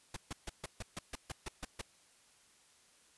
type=noise bursts; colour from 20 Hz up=pink; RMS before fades=-41 dBFS; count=11; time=0.14-1.815 s; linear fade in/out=5 ms; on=25 ms; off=140 ms; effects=white hiss -66 dBFS RMS until 3.17 s + resampled to 24000 Hz